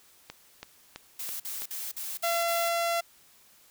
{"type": "click train", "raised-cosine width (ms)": 0.2, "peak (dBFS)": -22, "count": 5, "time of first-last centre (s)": [0.3, 1.62], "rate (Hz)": 3.03}
{"type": "noise bursts", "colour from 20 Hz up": "blue", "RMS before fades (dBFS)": -36, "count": 6, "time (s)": [1.19, 2.69], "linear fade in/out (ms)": 5, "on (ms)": 210, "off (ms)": 48}
{"type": "tone", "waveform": "sawtooth", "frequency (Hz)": 680, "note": "F5", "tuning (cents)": -46, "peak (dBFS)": -22, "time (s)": [2.23, 3.01], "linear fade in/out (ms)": 10}
{"effects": ["white hiss -59 dBFS RMS until 3.7 s"]}